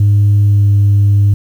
sine tone with pitch glide, 102.3 to 101.18 Hz, G#2 to G#2, -26 to -45 cents, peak -4 dBFS, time 0-1.34 s, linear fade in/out 5 ms, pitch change -19 cents, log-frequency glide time 0.43-0.69 s, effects tanh soft clip ceiling -4 dBFS + 7-bit

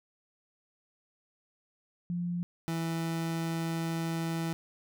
sine / 30% pulse tone pair in turn, 174.61 / 164.81 Hz, F3 / E3, 0 / 0 cents, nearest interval minor second, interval 100 cents, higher first, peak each -30 / -28 dBFS, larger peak second, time 2.1-2.43 / 2.68-4.53 s, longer second, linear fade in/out 0 ms, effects none

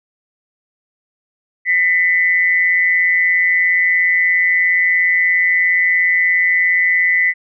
sine tone with amplitude modulation, 1996 Hz, B6, 18 cents sharp, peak -8 dBFS, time 1.65-7.34 s, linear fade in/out 50 ms, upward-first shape sine, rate 177 Hz, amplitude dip 65%, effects none

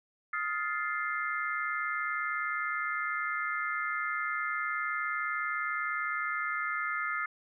sine chord, F dominant seventh, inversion third, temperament just, 1257.2 / 1396.9 / 1746.1 / 2095 Hz, Eb6 / F6 / A6 / C7, +18 / 0 / -14 / +2 cents, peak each -35 / -36 / -37 / -36 dBFS, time 0.33-7.26 s, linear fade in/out 5 ms, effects none

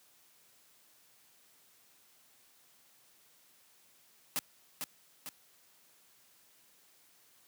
white noise with echo, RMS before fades -33 dBFS, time 4.36-4.39 s, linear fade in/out 0 ms, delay 450 ms, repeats 2, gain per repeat -5 dB, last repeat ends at 5.29 s, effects white hiss -65 dBFS RMS until 7.47 s + high-pass 100 Hz 12 dB/octave

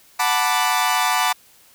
sawtooth chord, B minor seventh, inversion second, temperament equal, 740 / 880 / 987.8 / 1174.7 Hz, F#5 / A5 / B5 / D6, 0 / 0 / 0 / 0 cents, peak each -19 dBFS, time 0.19-1.33 s, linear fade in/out 10 ms, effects white hiss -52 dBFS RMS until 1.74 s

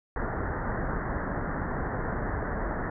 pink low-pass noise, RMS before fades -31 dBFS, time 0.16-2.9 s, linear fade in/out 2 ms, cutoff 1900 Hz, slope 96 dB/octave, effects none

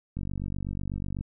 click train, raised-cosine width 5 ms, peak -21 dBFS, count 51, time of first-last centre 0.17-1.21 s, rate 48.1 Hz, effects none

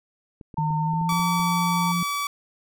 clicks, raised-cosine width 3 ms, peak -28 dBFS, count 9, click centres 0.412 / 0.542 / 0.588 / 0.706 / 0.935 / 1.013 / 1.124 / 1.196 / 1.398 s
sine tone with vibrato, 905 Hz, A5, 48 cents sharp, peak -25 dBFS, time 0.57-1.92 s, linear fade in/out 5 ms, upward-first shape triangle, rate 1.7 Hz, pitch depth 12 cents each way
sine tone with pitch glide, 155.56 to 173.6 Hz, D#3 to F3, 0 to -10 cents, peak -23 dBFS, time 0.58-2.03 s, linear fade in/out 2 ms, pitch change +190 cents, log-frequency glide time 0.77-1.2 s
sawtooth tone, 1147 Hz, D6, 41 cents flat, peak -21 dBFS, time 1.09-2.27 s, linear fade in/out 2 ms
effects none

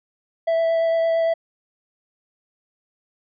triangle tone with vibrato, 659.3 Hz, E5, in tune, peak -15 dBFS, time 0.47-1.34 s, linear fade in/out 10 ms, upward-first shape triangle, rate 8.8 Hz, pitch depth 11 cents each way, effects resampled to 11025 Hz

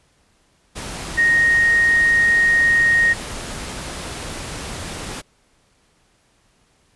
sine tone in noise, 1864.7 Hz, A#6, in tune, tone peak -12 dBFS, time 1.17-3.14 s, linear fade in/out 20 ms, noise pink, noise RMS -30 dBFS, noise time 0.75-5.22 s, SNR +15 dB, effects pink hiss -60 dBFS RMS until 6.95 s + resampled to 24000 Hz

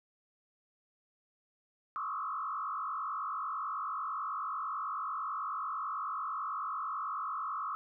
sine tone with frequency modulation, 1200 Hz, D6, 37 cents sharp, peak -34 dBFS, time 1.96-7.75 s, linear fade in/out 0 ms, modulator 49.1 Hz, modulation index 2.7, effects none

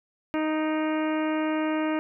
harmonic tone with a mistuned harmonic, 311.1 Hz, D#4, in tune, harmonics 1 / 2 / 3 / 4 / 5 / 6 / 7 / 8 / 9, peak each -25 / -31 / -35 / -37 / -39 / -41 / -42 / -43 / -44 dBFS, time 0.34-1.99 s, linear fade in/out 0 ms, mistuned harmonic 8, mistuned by -49 cents, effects none

